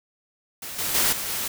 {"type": "noise with level steps", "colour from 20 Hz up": "white", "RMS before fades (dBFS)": [-35, -27, -21, -30, -28], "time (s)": [0.62, 1.48], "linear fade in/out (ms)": 5, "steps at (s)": [0.78, 0.94, 1.12, 1.28], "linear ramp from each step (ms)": 10, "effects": []}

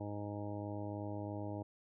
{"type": "harmonic tone", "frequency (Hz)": 103.1, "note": "G#2", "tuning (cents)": -12, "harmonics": [1, 2, 3, 4, 5, 6, 7, 8, 9], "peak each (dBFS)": [-43, -50, -44, -53, -51, -48, -61, -51, -56], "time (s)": [0, 1.63], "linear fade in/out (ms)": 10, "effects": []}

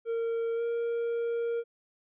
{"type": "tone with pitch glide", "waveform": "triangle", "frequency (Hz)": [459.8, 467], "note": ["A#4", "A#4"], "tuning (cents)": [-24, 3], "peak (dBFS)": -26, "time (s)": [0.05, 1.64], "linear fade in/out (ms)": 50, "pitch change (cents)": 27, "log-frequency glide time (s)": [0.55, 0.62], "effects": ["resampled to 8000 Hz"]}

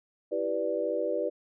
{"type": "chord", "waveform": "sine", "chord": "E minor seventh", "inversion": "none", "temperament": "equal", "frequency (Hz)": [329.6, 392, 493.9, 587.3], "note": ["E4", "G4", "B4", "D5"], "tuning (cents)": [0, 0, 0, 0], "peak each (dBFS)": [-35, -34, -31, -31], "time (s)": [0.31, 1.3], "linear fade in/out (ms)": 20, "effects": []}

